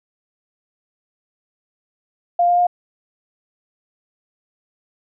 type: tone with pitch steps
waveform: sine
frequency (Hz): 698.5 / 704.2 / 709.9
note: F5 / F5 / F5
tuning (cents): 0 / +14 / +28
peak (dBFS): -12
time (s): 2.39-2.669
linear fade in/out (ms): 5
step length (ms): 93
effects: none